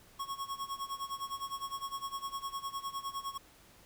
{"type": "tone with tremolo", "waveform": "square", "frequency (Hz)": 1100, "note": "C#6", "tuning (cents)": -14, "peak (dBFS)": -35, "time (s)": [0.19, 3.38], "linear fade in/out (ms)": 10, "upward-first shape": "sine", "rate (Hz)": 9.8, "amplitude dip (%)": 85, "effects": ["pink hiss -60 dBFS RMS until 3.85 s"]}